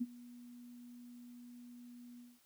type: tone with ADSR envelope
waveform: sine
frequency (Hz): 242.4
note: B3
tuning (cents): -32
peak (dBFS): -31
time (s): 0-2.4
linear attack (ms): 17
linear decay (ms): 37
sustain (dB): -20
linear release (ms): 210
effects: white hiss -70 dBFS RMS until 2.45 s